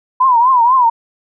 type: tone with vibrato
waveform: sine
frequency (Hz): 987.8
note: B5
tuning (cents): 0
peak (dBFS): -7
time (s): 0.2-0.9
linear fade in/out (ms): 10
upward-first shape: triangle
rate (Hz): 4.1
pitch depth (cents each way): 150
effects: none